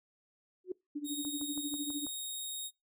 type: tone with exponential growth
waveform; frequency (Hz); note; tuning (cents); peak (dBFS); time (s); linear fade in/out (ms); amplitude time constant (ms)
sine; 366.9; F#4; -15; -30; 0.64-0.72; 5; 17
type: tone with tremolo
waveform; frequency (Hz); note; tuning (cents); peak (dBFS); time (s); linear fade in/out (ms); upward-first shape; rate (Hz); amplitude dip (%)
sine; 292.5; D4; -7; -33; 0.95-2.06; 10; sine; 13; 80
type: tone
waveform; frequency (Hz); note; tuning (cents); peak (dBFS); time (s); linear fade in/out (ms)
15% pulse; 3738; A#7; +4; -31; 1.04-2.71; 50
type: click train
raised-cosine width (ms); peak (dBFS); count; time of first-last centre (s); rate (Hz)
1; -36; 6; 1.25-2.067; 6.12
effects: noise-tail reverb RT60 0.2 s tail -23 dB re dry